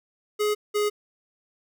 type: tone pair in turn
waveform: square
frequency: 420 / 417.1 Hz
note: G#4 / G#4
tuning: +19 / +7 cents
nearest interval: unison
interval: 12 cents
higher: first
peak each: -22 dBFS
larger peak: neither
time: 0.39-0.55 / 0.74-0.9 s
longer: neither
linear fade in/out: 20 ms
effects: none